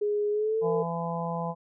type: tone with pitch glide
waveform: sine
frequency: 415.3 to 455.5 Hz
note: G#4 to A#4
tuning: 0 to -40 cents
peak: -24 dBFS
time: 0.01-0.83 s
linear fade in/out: 10 ms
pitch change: +160 cents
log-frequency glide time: 0.31-0.68 s
type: harmonic tone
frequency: 168.4 Hz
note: E3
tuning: 37 cents sharp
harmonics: 1 / 3 / 4 / 5 / 6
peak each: -32 / -36 / -36 / -36 / -36 dBFS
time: 0.61-1.55 s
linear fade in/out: 50 ms
effects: none